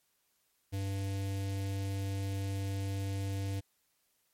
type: tone with notch filter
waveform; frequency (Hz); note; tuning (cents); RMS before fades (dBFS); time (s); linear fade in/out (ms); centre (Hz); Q
square; 98; G2; 0; -35; 0.72-3.61; 20; 1200; 0.93
effects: white hiss -75 dBFS RMS until 4.33 s + MP3 64 kbps